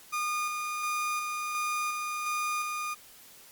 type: tone with tremolo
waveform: 30% pulse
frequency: 1219 Hz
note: D#6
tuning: 36 cents flat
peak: -26 dBFS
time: 0.12-2.95 s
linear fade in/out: 20 ms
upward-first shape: square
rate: 1.4 Hz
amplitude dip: 30%
effects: white hiss -53 dBFS RMS until 3.51 s + Opus 48 kbps

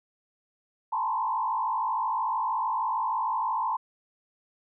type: tone with frequency modulation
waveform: sine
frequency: 958 Hz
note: A#5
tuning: 47 cents sharp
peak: -25 dBFS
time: 0.92-3.77 s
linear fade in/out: 10 ms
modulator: 53.1 Hz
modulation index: 1.8
effects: none

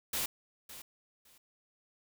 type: noise with echo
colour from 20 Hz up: white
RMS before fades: -34 dBFS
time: 0.13-0.26 s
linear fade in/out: 5 ms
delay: 560 ms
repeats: 2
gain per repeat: -14 dB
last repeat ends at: 1.38 s
effects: none

